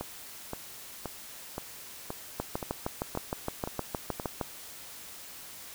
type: two click trains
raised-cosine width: 1 ms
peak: -16 / -20 dBFS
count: 14 / 9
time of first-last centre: 2.4-4.412 / 0.01-4.198 s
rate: 6.46 / 1.91 Hz
effects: white hiss -46 dBFS RMS until 5.74 s